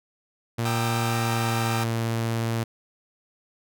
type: tone with pitch glide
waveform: sawtooth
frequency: 116.54 to 114.6 Hz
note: A#2 to A#2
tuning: 0 to -29 cents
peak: -20 dBFS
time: 0.58-2.64 s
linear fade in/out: 10 ms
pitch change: -29 cents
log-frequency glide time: 1.02-1.89 s
type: chord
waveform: sawtooth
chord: E half-diminished seventh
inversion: first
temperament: equal with one note detuned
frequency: 784 / 932.3 / 1205.6 / 1318.5 Hz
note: G5 / Bb5 / D6 / E6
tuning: 0 / 0 / +45 / 0 cents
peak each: -27 / -32 / -31 / -31 dBFS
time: 0.65-1.84 s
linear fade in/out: 5 ms
effects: none